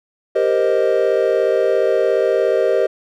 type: chord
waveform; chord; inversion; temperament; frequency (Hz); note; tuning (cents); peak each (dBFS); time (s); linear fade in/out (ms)
triangle; C minor seventh; second; equal; 392 / 466.2 / 523.3 / 622.3; G4 / Bb4 / C5 / Eb5; 0 / 0 / 0 / 0; -17; 0.35-2.87; 10
effects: none